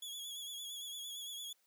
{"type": "tone with vibrato", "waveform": "sawtooth", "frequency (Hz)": 3370, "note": "G#7", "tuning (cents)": 25, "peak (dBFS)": -40, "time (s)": [0.02, 1.53], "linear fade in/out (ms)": 5, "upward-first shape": "triangle", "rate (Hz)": 8.8, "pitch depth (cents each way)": 59, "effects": ["white hiss -75 dBFS RMS until 1.66 s", "high-pass 300 Hz 12 dB/octave"]}